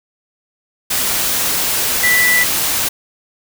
sine tone in noise, 1975.5 Hz, B6, in tune, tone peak -11 dBFS, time 2.03-2.44 s, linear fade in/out 10 ms, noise white, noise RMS -17 dBFS, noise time 0.9-2.89 s, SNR +3 dB, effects none

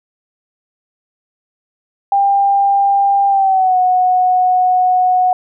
sine tone with pitch glide, 796 to 734.2 Hz, G5 to F#5, +26 to -14 cents, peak -9 dBFS, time 2.12-5.33 s, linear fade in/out 2 ms, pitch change -140 cents, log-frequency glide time 3.28-3.77 s, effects none

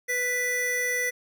square tone pair together, 493.9 / 1977.3 Hz, B4 / B6, 0 / +2 cents, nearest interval 2 octaves, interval 2402 cents, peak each -33 / -26 dBFS, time 0.08-1.11 s, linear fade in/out 20 ms, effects none

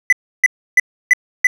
triangle tone bursts, 2000 Hz, B6, 21 cents sharp, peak -4 dBFS, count 5, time 0.1-1.47 s, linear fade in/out 2 ms, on 26 ms, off 310 ms, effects none

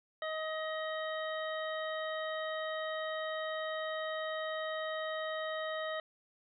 harmonic tone with a mistuned harmonic, 630 Hz, D#5, 21 cents sharp, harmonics 1 / 2 / 3 / 5 / 6, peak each -37 / -42 / -42 / -49 / -48 dBFS, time 0.22-6 s, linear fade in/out 2 ms, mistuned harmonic 5, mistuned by -30 cents, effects none

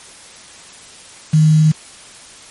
sine tone with quantisation, 155.56 Hz, D#3, in tune, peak -7 dBFS, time 1.33-1.72 s, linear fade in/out 10 ms, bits 5, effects white hiss -39 dBFS RMS until 2.5 s + MP3 48 kbps

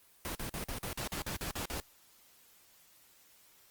pink noise bursts, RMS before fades -38 dBFS, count 11, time 0.25-1.8 s, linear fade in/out 0 ms, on 100 ms, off 45 ms, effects white hiss -63 dBFS RMS until 3.7 s + Opus 24 kbps

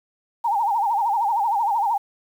sine tone with vibrato, 867 Hz, A5, 26 cents flat, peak -18 dBFS, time 0.44-1.98 s, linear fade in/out 10 ms, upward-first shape sine, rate 13 Hz, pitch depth 160 cents each way, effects 8-bit

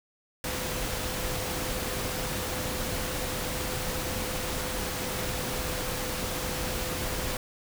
sine tone in noise, 507 Hz, B4, 45 cents sharp, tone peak -39 dBFS, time 0.44-7.37 s, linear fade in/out 2 ms, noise pink, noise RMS -32 dBFS, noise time 0.44-7.37 s, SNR -10 dB, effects none

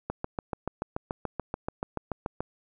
click train, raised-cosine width 1 ms, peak -16 dBFS, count 17, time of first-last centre 0.1-2.405 s, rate 6.94 Hz, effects none

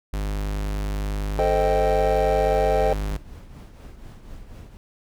45% pulse tone, 50.6 Hz, G#1, 44 cents flat, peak -24 dBFS, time 0.13-3.17 s, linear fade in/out 5 ms
triangle chord, A half-diminished seventh, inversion none, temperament equal, 440 / 523.3 / 622.3 / 784 Hz, A4 / C5 / Eb5 / G5, 0 / 0 / 0 / 0 cents, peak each -22 dBFS, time 1.39-2.93 s, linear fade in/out 0 ms
brown noise with tremolo, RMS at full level -38 dBFS, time 2.81-4.77 s, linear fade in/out 0 ms, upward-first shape triangle, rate 4.1 Hz, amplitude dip 60%
effects none

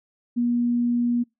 sine tone, 240 Hz, B3, 49 cents flat, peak -19 dBFS, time 0.36-1.24 s, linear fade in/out 20 ms, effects noise-tail reverb RT60 0.2 s tail -26 dB re dry

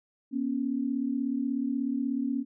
sine tone pair together, 240.9 / 277.4 Hz, B3 / C#4, -43 / +1 cents, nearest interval major second, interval 244 cents, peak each -30 / -29 dBFS, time 0.31-2.45 s, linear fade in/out 50 ms, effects none

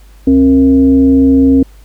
sine tone with frequency modulation, 268.6 Hz, C4, 46 cents sharp, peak -4 dBFS, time 0.27-1.63 s, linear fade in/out 5 ms, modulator 198 Hz, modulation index 0.49, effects added 50 Hz sine -36 dBFS peak until 1.84 s + pink hiss -48 dBFS RMS until 1.84 s

